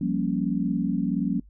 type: chord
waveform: sine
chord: G half-diminished seventh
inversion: third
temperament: equal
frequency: 174.61 / 196 / 233.1 / 277.2 Hz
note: F3 / G3 / Bb3 / Db4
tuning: 0 / 0 / 0 / 0 cents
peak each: -28 dBFS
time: 0.01-1.4 s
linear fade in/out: 5 ms
effects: noise-tail reverb RT60 0.1 s tail -22 dB re dry + added 50 Hz sine -48 dBFS peak until 1.49 s